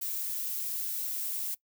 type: noise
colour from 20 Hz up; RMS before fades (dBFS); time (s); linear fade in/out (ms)
violet; -34; 0.01-1.55; 10
effects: noise-tail reverb RT60 0.1 s tail -21 dB re dry